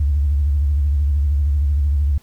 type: tone with vibrato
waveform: sine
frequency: 72 Hz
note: D2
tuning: 34 cents flat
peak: -13 dBFS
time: 0-2.18 s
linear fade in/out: 5 ms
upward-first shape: sine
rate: 13 Hz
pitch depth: 100 cents each way
effects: tanh soft clip ceiling -9 dBFS + pink hiss -54 dBFS RMS until 2.22 s